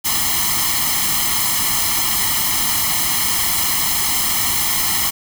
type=noise with comb filter; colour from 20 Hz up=white; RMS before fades=-18 dBFS; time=0.04-5.11 s; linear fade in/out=20 ms; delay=0.97 ms; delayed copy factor=+0.9; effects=none